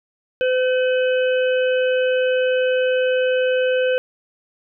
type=harmonic tone with a mistuned harmonic; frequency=510 Hz; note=C5; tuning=44 cents flat; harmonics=1 / 3 / 5 / 6; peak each=-16 / -26 / -30 / -32 dBFS; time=0.41-3.98 s; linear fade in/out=0 ms; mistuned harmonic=6; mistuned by=-35 cents; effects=none